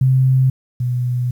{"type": "tone pair in turn", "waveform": "sine", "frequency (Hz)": [130.81, 123.82], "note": ["C3", "B2"], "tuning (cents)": [0, 5], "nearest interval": "minor second", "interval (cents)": 95, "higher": "first", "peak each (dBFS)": [-10, -16], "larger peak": "first", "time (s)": [[0.01, 0.5], [0.8, 1.31]], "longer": "second", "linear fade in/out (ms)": 5, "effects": ["8-bit"]}